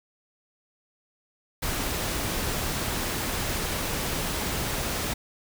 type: noise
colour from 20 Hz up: pink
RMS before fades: -29 dBFS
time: 1.62-5.14 s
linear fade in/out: 10 ms
effects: none